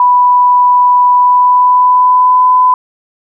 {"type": "tone with pitch glide", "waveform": "sine", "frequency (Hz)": [987.8, 1005.1], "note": ["B5", "B5"], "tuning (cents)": [0, 30], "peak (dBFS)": -4, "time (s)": [0, 2.74], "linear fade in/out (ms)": 2, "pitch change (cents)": 30, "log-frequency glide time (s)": [1.15, 2.48], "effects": []}